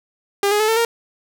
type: tone with pitch steps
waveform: sawtooth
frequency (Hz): 401.6 / 416.5 / 431.9 / 447.9 / 464.5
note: G4 / G#4 / A4 / A4 / A#4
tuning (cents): +42 / +5 / -32 / +31 / -6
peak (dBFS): -11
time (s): 0.43-0.85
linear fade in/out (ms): 2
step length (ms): 84
effects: none